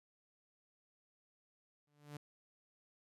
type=tone with exponential growth; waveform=sawtooth; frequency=146.83 Hz; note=D3; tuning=in tune; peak=-40 dBFS; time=1.87-2.17 s; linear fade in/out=5 ms; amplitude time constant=65 ms; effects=resampled to 32000 Hz